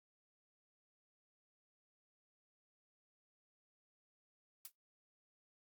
blue noise with exponential decay, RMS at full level -44 dBFS, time 4.65-4.72 s, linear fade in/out 2 ms, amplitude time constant 15 ms, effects noise-tail reverb RT60 0.2 s tail -26 dB re dry + Opus 48 kbps

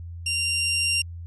20% pulse tone with level ramp, 2774 Hz, F7, 12 cents flat, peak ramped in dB -19 to -16 dBFS, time 0.26-1.02 s, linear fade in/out 5 ms, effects added 85 Hz sine -34 dBFS peak until 1.26 s + resampled to 32000 Hz

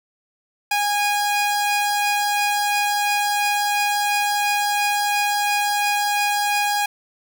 sawtooth tone pair together, 822.3 / 2464 Hz, G#5 / D#7, -17 / -17 cents, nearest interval octave + perfect fifth, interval 1900 cents, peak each -15 / -24 dBFS, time 0.71-6.86 s, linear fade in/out 5 ms, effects none

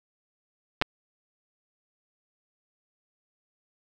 clicks, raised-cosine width 0.3 ms, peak -7 dBFS, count 2, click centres 0.815 / 0.822 s, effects none

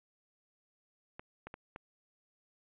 clicks, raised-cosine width 0.5 ms, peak -29 dBFS, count 4, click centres 1.195 / 1.47 / 1.541 / 1.761 s, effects resampled to 8000 Hz

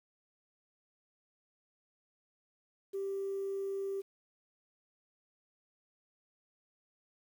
sine tone, 392 Hz, G4, in tune, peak -33 dBFS, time 2.93-4.02 s, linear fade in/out 20 ms, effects tanh soft clip ceiling -30 dBFS + 10-bit

